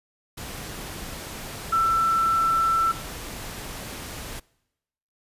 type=tone in noise; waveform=sine; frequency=1336 Hz; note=E6; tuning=23 cents sharp; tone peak=-18 dBFS; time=1.72-2.92 s; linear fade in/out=10 ms; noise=pink; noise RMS=-36 dBFS; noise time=0.37-4.4 s; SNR=+15 dB; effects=noise-tail reverb RT60 0.9 s tail -24 dB re dry + resampled to 32000 Hz